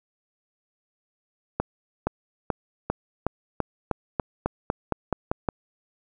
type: accelerating click train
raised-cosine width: 1 ms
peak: -9 dBFS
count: 14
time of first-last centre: 1.6-5.488 s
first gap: 470 ms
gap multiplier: 0.92
effects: none